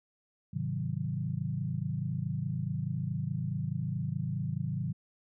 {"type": "chord", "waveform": "sine", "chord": "Ab dominant seventh", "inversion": "none", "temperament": "equal", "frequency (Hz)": [103.83, 130.81, 155.56, 185], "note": ["Ab2", "C3", "Eb3", "Gb3"], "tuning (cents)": [0, 0, 0, 0], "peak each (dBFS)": [-38, -35, -35, -38], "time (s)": [0.53, 4.93], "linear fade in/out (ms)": 10, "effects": []}